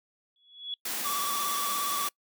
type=tone with exponential growth; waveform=sine; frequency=3379 Hz; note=G#7; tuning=29 cents sharp; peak=-29 dBFS; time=0.36-0.74 s; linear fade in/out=1 ms; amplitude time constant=82 ms
type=high-pass noise; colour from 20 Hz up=white; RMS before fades=-33 dBFS; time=0.85-2.09 s; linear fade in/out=5 ms; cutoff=170 Hz; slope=48 dB/octave
type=tone with vibrato; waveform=square; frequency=1150 Hz; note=D6; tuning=37 cents flat; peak=-31 dBFS; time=1.04-2.09 s; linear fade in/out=20 ms; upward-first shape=square; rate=17 Hz; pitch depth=31 cents each way
effects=noise-tail reverb RT60 0.1 s tail -25 dB re dry